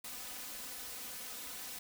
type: noise with comb filter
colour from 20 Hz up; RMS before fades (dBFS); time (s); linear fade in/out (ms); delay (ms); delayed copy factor
white; -45; 0.04-1.79; 5; 4; +0.75
effects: none